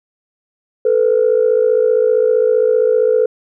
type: tone pair together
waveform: sine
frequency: 441.1 / 496.4 Hz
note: A4 / B4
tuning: +4 / +9 cents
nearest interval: major second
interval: 205 cents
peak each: -12 dBFS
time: 0.85-3.26 s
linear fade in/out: 5 ms
effects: tanh soft clip ceiling -4 dBFS